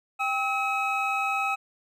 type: tone cluster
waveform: triangle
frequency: 789 / 1289 / 2550 Hz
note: G5 / E6 / D#7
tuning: +11 / -39 / +42 cents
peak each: -27 dBFS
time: 0.19-1.56 s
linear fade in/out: 20 ms
effects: none